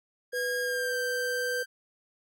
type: tone with pitch glide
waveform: 45% pulse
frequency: 1630 to 1565.4 Hz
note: G#6 to G6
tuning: -33 to -3 cents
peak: -30 dBFS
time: 0.32-1.66 s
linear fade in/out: 50 ms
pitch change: -70 cents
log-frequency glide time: 0.61-0.96 s
type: tone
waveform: sine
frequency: 493.9 Hz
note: B4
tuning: in tune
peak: -31 dBFS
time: 0.33-1.63 s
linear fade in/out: 5 ms
effects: none